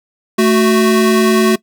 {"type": "tone pair together", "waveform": "square", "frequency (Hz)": [220, 370], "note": ["A3", "F#4"], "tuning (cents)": [0, 0], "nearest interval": "major sixth", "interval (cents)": 900, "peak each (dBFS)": [-12, -12], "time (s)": [0.38, 1.56], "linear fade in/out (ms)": 10, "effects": ["noise-tail reverb RT60 0.1 s tail -20 dB re dry"]}